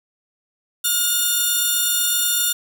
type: tone pair together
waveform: 5% pulse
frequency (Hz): 1430 / 3589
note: F6 / A7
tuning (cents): +41 / +34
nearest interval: octave + major third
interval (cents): 1593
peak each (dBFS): -11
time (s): 0.84-2.53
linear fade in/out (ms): 10
effects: none